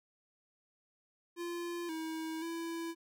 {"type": "tone with pitch steps", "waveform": "square", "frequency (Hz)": [345.3, 320.3, 332.8], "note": ["F4", "E4", "E4"], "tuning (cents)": [-20, -50, 17], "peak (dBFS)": -38, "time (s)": [1.36, 2.95], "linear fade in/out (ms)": 50, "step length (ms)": 530, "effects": []}